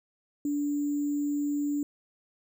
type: tone with sample-and-hold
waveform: sine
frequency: 290 Hz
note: D4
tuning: 22 cents flat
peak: -26 dBFS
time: 0.45-1.83 s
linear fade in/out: 2 ms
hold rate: 7350 Hz
effects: none